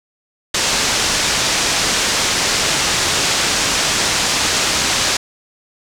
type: low-pass noise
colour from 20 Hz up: white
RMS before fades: -17 dBFS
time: 0.54-5.17 s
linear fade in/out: 5 ms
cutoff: 7200 Hz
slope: 24 dB/octave
effects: none